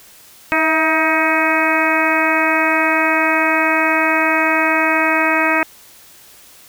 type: harmonic tone with a mistuned harmonic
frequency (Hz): 316.2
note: D#4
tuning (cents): +28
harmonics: 1 / 2 / 3 / 4 / 5 / 6 / 7 / 8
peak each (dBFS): -21 / -21 / -21 / -21 / -21 / -21 / -21 / -21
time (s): 0.52-5.63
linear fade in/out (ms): 0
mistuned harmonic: 2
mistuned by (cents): +42
effects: white hiss -44 dBFS RMS until 6.68 s